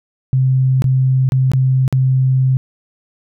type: tone with dropouts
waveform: sine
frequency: 130.81 Hz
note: C3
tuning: in tune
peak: -10 dBFS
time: 0.33-2.57 s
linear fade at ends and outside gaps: 0 ms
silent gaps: 0.821-0.842 / 1.29-1.321 / 1.517-1.535 / 1.879-1.926 s
effects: none